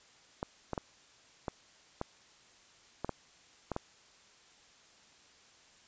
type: clicks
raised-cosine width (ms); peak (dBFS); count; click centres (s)
1; -20; 9; 0.429 / 0.733 / 0.778 / 1.482 / 2.014 / 3.046 / 3.093 / 3.717 / 3.764
effects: white hiss -61 dBFS RMS until 5.87 s + resampled to 16000 Hz